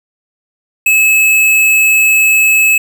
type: tone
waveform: square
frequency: 2591 Hz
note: E7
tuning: 30 cents flat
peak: -7 dBFS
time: 0.86-2.78 s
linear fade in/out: 5 ms
effects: none